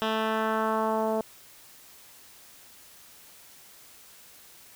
10% pulse tone with low-pass filter sweep, 220 Hz, A3, in tune, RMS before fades -27 dBFS, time 0.02-1.21 s, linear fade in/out 0 ms, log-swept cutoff 3300 to 640 Hz, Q 1.6, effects white hiss -52 dBFS RMS until 4.75 s

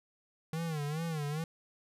square tone with vibrato, 155.56 Hz, D#3, in tune, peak -34 dBFS, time 0.53-1.44 s, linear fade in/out 2 ms, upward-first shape sine, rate 2.4 Hz, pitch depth 130 cents each way, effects resampled to 32000 Hz

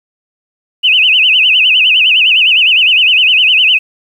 sine tone with vibrato, 2763 Hz, F7, 19 cents flat, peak -5 dBFS, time 0.83-3.79 s, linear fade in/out 20 ms, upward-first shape sine, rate 9.8 Hz, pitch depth 180 cents each way, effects 7-bit

